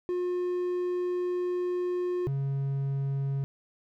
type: tone pair in turn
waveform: triangle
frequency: 358 / 137.71 Hz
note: F4 / C#3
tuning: +43 / -11 cents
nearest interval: octave + perfect fourth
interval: 1654 cents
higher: first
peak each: -25 / -25 dBFS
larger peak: neither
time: 0.09-2.27 / 2.27-3.44 s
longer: first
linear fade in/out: 0 ms
effects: none